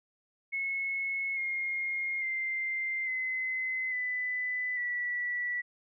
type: tone with pitch steps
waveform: sine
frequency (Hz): 2186 / 2137 / 2090 / 2043 / 1997.6 / 1953.1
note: C#7 / C7 / C7 / C7 / B6 / B6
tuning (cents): -25 / +36 / -2 / -42 / +19 / -20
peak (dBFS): -30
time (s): 0.52-5.62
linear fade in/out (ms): 20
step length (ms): 850
effects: none